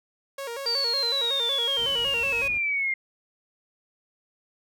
sawtooth tone with vibrato, 508 Hz, B4, 49 cents sharp, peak -28 dBFS, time 0.38-2.48 s, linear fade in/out 5 ms, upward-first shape square, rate 5.4 Hz, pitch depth 140 cents each way
sine exponential sweep, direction down, 4699 to 2102 Hz, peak -23 dBFS, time 0.66-2.94 s, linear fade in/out 5 ms
brown noise, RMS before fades -41 dBFS, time 1.78-2.58 s, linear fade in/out 5 ms
effects high-pass 60 Hz 12 dB/octave

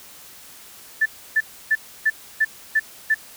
sine tone bursts, 1760 Hz, A6, in tune, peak -14 dBFS, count 7, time 1.01-3.146 s, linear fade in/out 10 ms, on 48 ms, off 300 ms, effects white hiss -44 dBFS RMS until 3.36 s

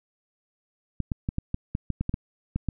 clicks, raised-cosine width 5 ms, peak -14 dBFS, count 12, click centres 1.003 / 1.118 / 1.289 / 1.384 / 1.544 / 1.751 / 1.903 / 2.01 / 2.094 / 2.141 / 2.56 / 2.687 s, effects none

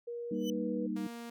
sine tone with pitch glide, 474.3 to 485.7 Hz, A#4 to B4, +30 to -29 cents, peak -37 dBFS, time 0.07-0.87 s, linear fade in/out 10 ms, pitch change +41 cents, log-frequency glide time 0.26-0.55 s
sine chord, Eb major, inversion first, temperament equal with one note detuned, 196 / 233.1 / 308.8 Hz, G3 / Bb3 / Eb4, 0 / 0 / -13 cents, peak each -37 dBFS, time 0.31-1.07 s, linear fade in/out 5 ms
30% pulse tone with exponential growth, 2997 Hz, F#7, 22 cents sharp, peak -34 dBFS, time 0.34-0.5 s, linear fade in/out 2 ms, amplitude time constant 34 ms
sawtooth tone, 234.6 Hz, A#3, 11 cents sharp, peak -38 dBFS, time 0.96-1.3 s, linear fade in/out 5 ms
effects none

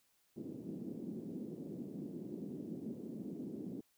pink band-pass noise, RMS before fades -45 dBFS, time 0.36-3.81 s, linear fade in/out 5 ms, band 190 to 340 Hz, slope 24 dB/octave, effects white hiss -75 dBFS RMS until 3.97 s

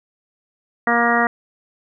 harmonic tone, 236 Hz, A#3, 22 cents sharp, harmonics 1 / 2 / 3 / 4 / 5 / 6 / 7 / 8, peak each -22 / -24 / -20 / -25 / -22 / -23 / -26 / -20 dBFS, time 0.87-1.27 s, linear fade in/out 2 ms, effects none

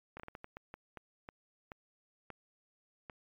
slowing click train, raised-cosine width 0.5 ms, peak -30 dBFS, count 13, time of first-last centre 0.17-3.098 s, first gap 27 ms, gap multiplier 1.36, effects MP3 96 kbps

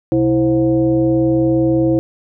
sine tone with frequency modulation, 328.2 Hz, E4, 8 cents flat, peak -11 dBFS, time 0.12-1.99 s, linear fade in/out 0 ms, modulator 198 Hz, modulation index 0.88, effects none

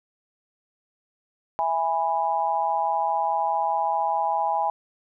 sine chord, E major, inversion none, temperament just, 659.3 / 824.1 / 988.9 Hz, E5 / G#5 / B5, 0 / -14 / +2 cents, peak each -29 / -23 / -27 dBFS, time 1.59-4.7 s, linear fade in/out 0 ms, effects none

